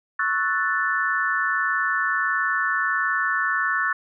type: chord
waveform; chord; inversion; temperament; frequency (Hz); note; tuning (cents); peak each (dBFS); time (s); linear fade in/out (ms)
sine; F# minor seventh; second; equal; 1108.7 / 1318.5 / 1480 / 1760; C#6 / E6 / F#6 / A6; 0 / 0 / 0 / 0; -27 / -28 / -25 / -24; 0.19-3.93; 5
effects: none